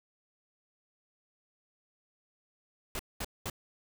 pink noise bursts, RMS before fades -36 dBFS, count 3, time 2.95-3.499 s, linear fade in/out 2 ms, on 43 ms, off 210 ms, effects none

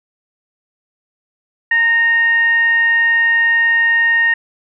sine tone with frequency modulation, 1851 Hz, A#6, 13 cents flat, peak -10 dBFS, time 1.71-4.34 s, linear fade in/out 5 ms, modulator 933 Hz, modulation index 0.25, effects none

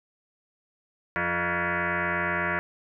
sine tone with frequency modulation, 174.61 Hz, F3, in tune, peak -24 dBFS, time 1.16-2.59 s, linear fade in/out 0 ms, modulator 261 Hz, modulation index 7.5, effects none

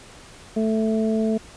harmonic tone, 220 Hz, A3, in tune, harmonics 1 / 2 / 3, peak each -20 / -25 / -29 dBFS, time 0.56-1.38 s, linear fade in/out 10 ms, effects pink hiss -45 dBFS RMS until 1.56 s + resampled to 22050 Hz

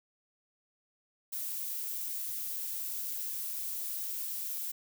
violet noise, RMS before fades -37 dBFS, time 1.32-4.72 s, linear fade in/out 10 ms, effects none

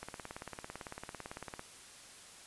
click train, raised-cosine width 0.5 ms, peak -27 dBFS, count 29, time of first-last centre 0.03-1.594 s, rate 17.9 Hz, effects white hiss -54 dBFS RMS until 2.46 s + resampled to 24000 Hz

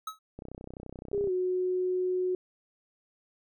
square tone with exponential decay, 1285 Hz, E6, 45 cents flat, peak -31 dBFS, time 0.07-0.19 s, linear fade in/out 5 ms, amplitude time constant 26 ms
click train, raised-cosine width 2 ms, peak -28 dBFS, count 29, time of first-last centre 0.39-1.273 s, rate 31.7 Hz
sine tone with pitch glide, 404.2 to 366.4 Hz, G#4 to F#4, -47 to -17 cents, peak -26 dBFS, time 1.13-2.35 s, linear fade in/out 2 ms, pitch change -170 cents, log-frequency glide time 1.25-1.31 s
effects none

